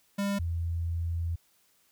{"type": "tone pair in turn", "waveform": ["square", "sine"], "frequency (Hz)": [200, 84.09], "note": ["G3", "E2"], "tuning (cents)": [35, 35], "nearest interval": "octave + minor third", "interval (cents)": 1500, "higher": "first", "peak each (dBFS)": -28, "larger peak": "neither", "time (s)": [[0.18, 0.39], [0.39, 1.36]], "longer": "second", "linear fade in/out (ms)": 10, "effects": ["white hiss -67 dBFS RMS until 1.91 s"]}